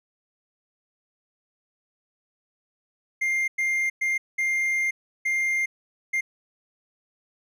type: tone bursts at uneven times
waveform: triangle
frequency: 2108 Hz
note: C7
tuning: 12 cents sharp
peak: -20 dBFS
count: 6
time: 3.21-3.48 / 3.58-3.9 / 4.01-4.18 / 4.38-4.91 / 5.25-5.66 / 6.13-6.21 s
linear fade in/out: 10 ms
effects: none